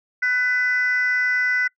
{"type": "tone pair together", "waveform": "sine", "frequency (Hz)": [1492.1, 1999], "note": ["F#6", "B6"], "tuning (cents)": [14, 20], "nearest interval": "perfect fourth", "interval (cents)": 506, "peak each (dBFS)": -19, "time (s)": [0.22, 1.68], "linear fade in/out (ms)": 10, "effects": ["noise-tail reverb RT60 0.1 s tail -25 dB re dry", "tanh soft clip ceiling -13 dBFS"]}